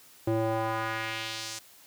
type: tone with band-pass filter sweep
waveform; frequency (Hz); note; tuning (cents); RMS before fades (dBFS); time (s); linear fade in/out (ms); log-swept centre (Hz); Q
square; 111.6; A2; +25; -31; 0.27-1.59; 5; 380 to 6900; 1.4
effects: white hiss -55 dBFS RMS until 1.86 s + high-pass 60 Hz 12 dB/octave